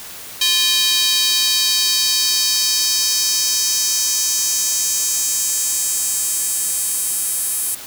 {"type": "tone with high-pass filter sweep", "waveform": "square", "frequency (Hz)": 349.2, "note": "F4", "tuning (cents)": 0, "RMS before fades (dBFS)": -18, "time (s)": [0.41, 7.75], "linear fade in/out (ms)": 5, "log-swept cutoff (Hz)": [3600, 9700], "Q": 2.5, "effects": ["white hiss -34 dBFS RMS until 7.86 s"]}